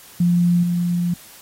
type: tone with level steps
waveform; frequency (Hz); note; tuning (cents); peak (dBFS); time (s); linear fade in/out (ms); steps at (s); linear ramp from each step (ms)
sine; 174.61; F3; 0; -13 / -17; 0.2-1.14; 5; 0.63; 5
effects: white hiss -44 dBFS RMS until 1.41 s + AAC 48 kbps